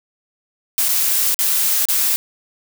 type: noise with dropouts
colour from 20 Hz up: blue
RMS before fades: -17 dBFS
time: 0.78-2.16 s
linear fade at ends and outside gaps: 0 ms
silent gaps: 0.885-0.889 / 1.344-1.39 / 1.854-1.886 s
effects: none